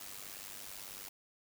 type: noise with amplitude modulation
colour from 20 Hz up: white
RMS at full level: -44 dBFS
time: 0-1.09 s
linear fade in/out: 5 ms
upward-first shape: sine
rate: 98.2 Hz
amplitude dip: 75%
effects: none